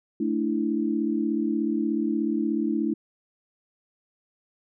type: chord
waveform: sine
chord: A suspended fourth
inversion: none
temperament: just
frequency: 220 / 293.3 / 330 Hz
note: A3 / D4 / E4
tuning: 0 / -2 / +2 cents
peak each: -27 dBFS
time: 0.2-2.94 s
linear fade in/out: 5 ms
effects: none